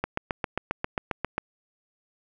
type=click train; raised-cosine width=0.5 ms; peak=-11 dBFS; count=11; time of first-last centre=0.04-1.38 s; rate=7.46 Hz; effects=none